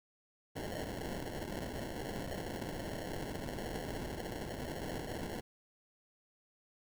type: noise with sample-and-hold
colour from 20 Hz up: blue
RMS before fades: -41 dBFS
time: 0.55-5.41 s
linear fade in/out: 20 ms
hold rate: 1225 Hz
effects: none